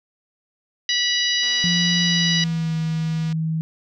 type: harmonic tone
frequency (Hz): 977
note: B5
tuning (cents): -19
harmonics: 2 / 3 / 4 / 5 / 6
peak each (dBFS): -25 / -23 / -23 / -25 / -30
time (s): 0.89-2.44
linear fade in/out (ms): 2
type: click train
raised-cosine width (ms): 0.2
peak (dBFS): -23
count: 458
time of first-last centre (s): 1.43-3.326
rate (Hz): 241
type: tone with pitch glide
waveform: sine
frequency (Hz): 174.61 to 160.12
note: F3 to D#3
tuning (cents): 0 to +50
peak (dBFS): -20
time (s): 1.64-3.61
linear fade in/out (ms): 0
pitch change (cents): -150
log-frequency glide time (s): 2.02-2.76
effects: none

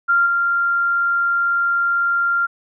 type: tone with level steps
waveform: sine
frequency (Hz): 1389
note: F6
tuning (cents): -10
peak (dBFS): -12 / -15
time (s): 0.08-2.47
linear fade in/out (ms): 20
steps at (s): 0.26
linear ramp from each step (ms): 5
effects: none

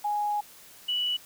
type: tone pair in turn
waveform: sine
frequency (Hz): 830.6 / 2952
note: G#5 / F#7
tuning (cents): 0 / -5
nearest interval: octave + minor seventh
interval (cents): 2195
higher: second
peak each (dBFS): -25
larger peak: neither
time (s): 0.04-0.41 / 0.88-1.17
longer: first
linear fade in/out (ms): 10
effects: white hiss -51 dBFS RMS until 1.25 s

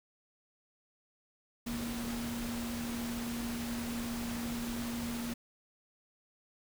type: tone in noise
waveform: sine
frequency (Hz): 235.9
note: A#3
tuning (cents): +21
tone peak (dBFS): -36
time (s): 1.66-5.34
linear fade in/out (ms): 10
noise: pink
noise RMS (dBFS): -42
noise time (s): 1.66-5.34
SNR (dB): +3
effects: none

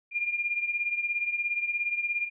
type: beating tone pair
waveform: sine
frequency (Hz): 2405 / 2422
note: D7 / D#7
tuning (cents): +41 / -47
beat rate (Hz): 17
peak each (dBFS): -28 / -33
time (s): 0.11-2.3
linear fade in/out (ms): 50
effects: none

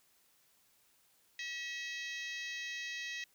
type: harmonic tone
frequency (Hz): 643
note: E5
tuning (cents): -43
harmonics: 3 / 4 / 5 / 6 / 7 / 8 / 9 / 10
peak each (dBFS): -42 / -45 / -50 / -48 / -54 / -55 / -55 / -54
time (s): 1.39-3.24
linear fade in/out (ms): 2
effects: white hiss -70 dBFS RMS until 3.34 s

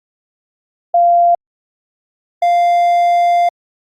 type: tone pair in turn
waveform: sine / triangle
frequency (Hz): 693 / 696.7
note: F5 / F5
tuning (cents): -14 / -4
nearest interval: unison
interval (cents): 10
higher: second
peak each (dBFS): -7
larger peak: neither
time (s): 0.94-1.35 / 2.42-3.49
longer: second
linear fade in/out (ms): 5
effects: Opus 48 kbps

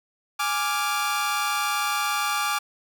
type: chord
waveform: sawtooth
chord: D diminished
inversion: second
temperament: equal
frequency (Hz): 830.6 / 1174.7 / 1396.9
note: Ab5 / D6 / F6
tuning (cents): 0 / 0 / 0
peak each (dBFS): -25 / -22 / -26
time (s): 0.39-2.59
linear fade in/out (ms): 10
effects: none

